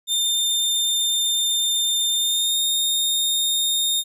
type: tone with pitch glide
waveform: sawtooth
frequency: 3608 to 3675 Hz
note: A7 to A#7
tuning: +43 to -25 cents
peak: -16 dBFS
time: 0.07-4.04 s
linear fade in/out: 50 ms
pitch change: +32 cents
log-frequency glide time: 2.16-2.56 s
effects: none